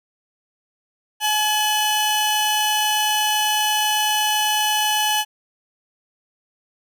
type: tone pair together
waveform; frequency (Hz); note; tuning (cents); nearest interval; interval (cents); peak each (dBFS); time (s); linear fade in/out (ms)
sawtooth; 850 / 2989; G#5 / F#7; +40 / +17; octave + minor seventh; 2177; -16 / -18; 1.2-5.25; 50
effects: none